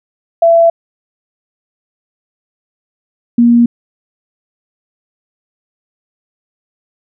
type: tone pair in turn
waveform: sine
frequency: 670 / 236.9 Hz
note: E5 / A#3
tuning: +28 / +28 cents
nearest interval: octave + tritone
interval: 1800 cents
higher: first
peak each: -4 dBFS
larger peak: neither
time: 0.42-0.7 / 3.38-3.66 s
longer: neither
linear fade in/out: 5 ms
effects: none